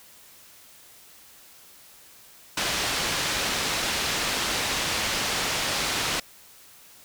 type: low-pass noise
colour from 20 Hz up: white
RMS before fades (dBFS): -27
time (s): 2.57-6.2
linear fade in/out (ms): 5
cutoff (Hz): 5000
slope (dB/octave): 12
effects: white hiss -51 dBFS RMS until 7.04 s